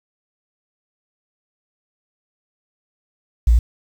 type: tone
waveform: sine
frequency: 57.8 Hz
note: A#1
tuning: 14 cents flat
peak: -9 dBFS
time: 3.47-3.59 s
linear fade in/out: 5 ms
effects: 7-bit